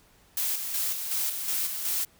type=noise with tremolo; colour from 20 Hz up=blue; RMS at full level=-28 dBFS; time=0.37-2.05 s; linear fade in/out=2 ms; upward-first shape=square; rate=2.7 Hz; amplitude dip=45%; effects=pink hiss -60 dBFS RMS until 2.19 s